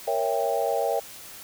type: chord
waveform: sine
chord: A# diminished seventh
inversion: none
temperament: equal with one note detuned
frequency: 466.2 / 554.4 / 659.3 / 792.2 Hz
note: A#4 / C#5 / E5 / G5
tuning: 0 / 0 / 0 / +18 cents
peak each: -28 dBFS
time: 0.07-1 s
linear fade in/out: 10 ms
effects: white hiss -43 dBFS RMS until 1.43 s